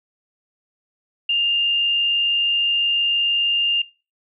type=tone with frequency modulation; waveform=sine; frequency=2807 Hz; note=F7; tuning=8 cents sharp; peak=-16 dBFS; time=1.29-3.82 s; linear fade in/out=5 ms; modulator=59.2 Hz; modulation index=0.48; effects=noise-tail reverb RT60 0.3 s tail -20 dB re dry